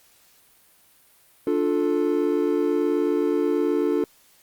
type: chord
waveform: triangle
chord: D minor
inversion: none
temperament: just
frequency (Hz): 293.7 / 352.4 / 440.5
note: D4 / F4 / A4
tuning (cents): 0 / +16 / +2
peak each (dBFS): -22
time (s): 1.47-4.04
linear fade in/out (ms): 2
effects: white hiss -57 dBFS RMS until 4.42 s + Opus 48 kbps